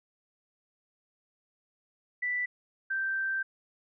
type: tone pair in turn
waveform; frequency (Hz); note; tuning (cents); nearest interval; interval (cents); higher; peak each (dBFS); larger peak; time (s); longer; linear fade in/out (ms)
sine; 1975.5 / 1564.4; B6 / G6; 0 / -4; major third; 404; first; -28 / -28; neither; 2.22-2.46 / 2.9-3.43; second; 10
effects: none